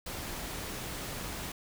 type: noise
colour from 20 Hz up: pink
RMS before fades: -39 dBFS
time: 0.06-1.52 s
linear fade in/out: 5 ms
effects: none